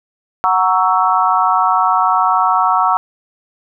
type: chord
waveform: sine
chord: F# dominant seventh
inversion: none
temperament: equal with one note detuned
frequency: 740 / 932.3 / 1119 / 1318.5 Hz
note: F#5 / A#5 / C#6 / E6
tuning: 0 / 0 / +16 / 0 cents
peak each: -16 dBFS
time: 0.44-2.97 s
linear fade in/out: 0 ms
effects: none